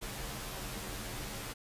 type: noise with comb filter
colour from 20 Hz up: pink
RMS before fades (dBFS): -41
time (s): 0.01-1.54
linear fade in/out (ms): 20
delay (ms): 12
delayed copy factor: -0.9
effects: resampled to 32000 Hz